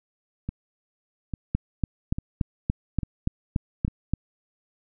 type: two click trains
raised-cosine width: 5 ms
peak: -10 / -17 dBFS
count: 10 / 5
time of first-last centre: 1.55-4.136 / 0.49-3.88 s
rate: 3.48 / 1.18 Hz
effects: none